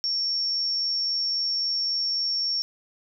sine tone with amplitude modulation, 5480 Hz, F8, 34 cents flat, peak -22 dBFS, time 0.04-2.62 s, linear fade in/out 0 ms, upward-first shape sine, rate 83.7 Hz, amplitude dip 25%, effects none

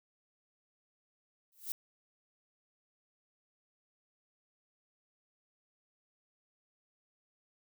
violet noise with exponential growth, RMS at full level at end -34 dBFS, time 1.52-1.72 s, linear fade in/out 1 ms, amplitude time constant 42 ms, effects none

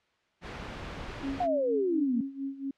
pink noise, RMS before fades -39 dBFS, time 0.41-1.48 s, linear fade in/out 50 ms
sine tone with tremolo, 273.4 Hz, C#4, 24 cents flat, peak -30 dBFS, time 1.23-2.71 s, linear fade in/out 5 ms, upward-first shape sine, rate 4.3 Hz, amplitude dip 80%
sine exponential sweep, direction down, 740 to 220 Hz, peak -25 dBFS, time 1.4-2.21 s, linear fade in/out 5 ms
effects white hiss -70 dBFS RMS until 2.77 s + low-pass 3000 Hz 12 dB/octave

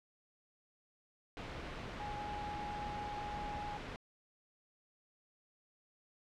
sine tone in noise, 830.6 Hz, G#5, in tune, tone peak -41 dBFS, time 2-3.77 s, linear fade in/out 0 ms, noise pink, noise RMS -44 dBFS, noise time 1.37-3.96 s, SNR 0 dB, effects low-pass 3000 Hz 12 dB/octave

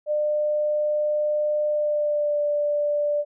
sine tone with pitch glide, 600 to 588 Hz, D5 to D5, +37 to +2 cents, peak -20 dBFS, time 0.06-3.25 s, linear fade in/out 50 ms, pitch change -35 cents, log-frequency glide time 1.66-2.41 s, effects none

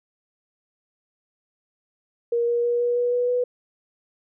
sine tone with pitch steps, 471.5 / 475.1 / 478.6 / 482.2 / 485.9 / 489.5 / 493.2 Hz, A#4 / A#4 / A#4 / B4 / B4 / B4 / B4, +20 / +33 / +46 / -41 / -28 / -15 / -2 cents, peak -19 dBFS, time 2.32-3.44 s, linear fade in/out 5 ms, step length 160 ms, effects none

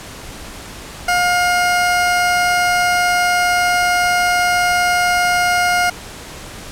20% pulse tone, 712 Hz, F5, 33 cents sharp, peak -8 dBFS, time 1.08-5.9 s, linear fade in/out 5 ms, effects pink hiss -33 dBFS RMS until 6.71 s + low-pass 11000 Hz 12 dB/octave

